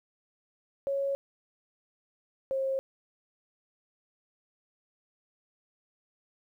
sine tone pair in turn, 553 / 535.4 Hz, C#5 / C5, -4 / +40 cents, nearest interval minor second, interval 56 cents, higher first, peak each -27 dBFS, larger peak neither, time 0.87-1.15 / 2.51-2.79 s, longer neither, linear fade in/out 0 ms, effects 11-bit

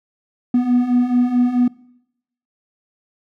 triangle beating tone pair, 242.8 / 247.4 Hz, B3 / B3, -29 / +3 cents, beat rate 4.6 Hz, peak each -17 / -12 dBFS, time 0.54-1.68 s, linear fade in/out 5 ms, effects noise-tail reverb RT60 0.8 s tail -23 dB re dry + tanh soft clip ceiling -4 dBFS

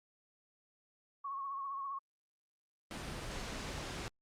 sine tone with vibrato, 1100 Hz, C#6, 14 cents flat, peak -38 dBFS, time 1.24-1.99 s, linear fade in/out 10 ms, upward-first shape triangle, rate 15 Hz, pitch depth 53 cents each way
pink noise, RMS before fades -42 dBFS, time 2.91-4.08 s, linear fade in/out 0 ms
effects low-pass 7000 Hz 12 dB/octave + Opus 48 kbps

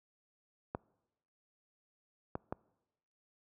clicks, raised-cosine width 1 ms, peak -22 dBFS, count 3, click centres 0.749 / 2.354 / 2.525 s, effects noise-tail reverb RT60 1.0 s tail -25 dB re dry + high-pass 60 Hz 12 dB/octave

